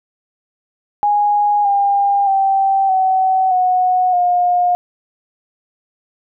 sine tone with pitch steps, 826 / 802 / 778.7 / 756.1 / 734.2 / 712.9 Hz, G#5 / G5 / G5 / F#5 / F#5 / F5, -10 / +39 / -12 / +37 / -14 / +35 cents, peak -11 dBFS, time 1.03-4.75 s, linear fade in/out 0 ms, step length 620 ms, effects none

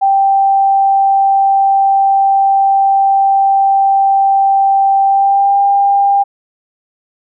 sine tone with pitch glide, 784 to 798.2 Hz, G5 to G5, 0 to +31 cents, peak -7 dBFS, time 0.01-6.24 s, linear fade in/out 20 ms, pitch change +31 cents, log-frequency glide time 5.05-5.58 s, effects none

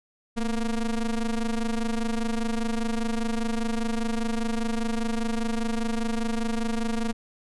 square ring-modulated tone, 117.5 Hz, A#2, 14 cents sharp, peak -22 dBFS, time 0.36-7.13 s, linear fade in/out 20 ms, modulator 105 Hz, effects resampled to 24000 Hz

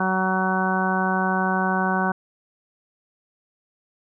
harmonic tone, 187.5 Hz, F#3, 23 cents sharp, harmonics 1 / 2 / 3 / 4 / 5 / 6 / 7 / 8, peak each -24 / -30 / -33 / -26 / -28 / -29 / -36 / -26 dBFS, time 0-2.12 s, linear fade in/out 5 ms, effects none

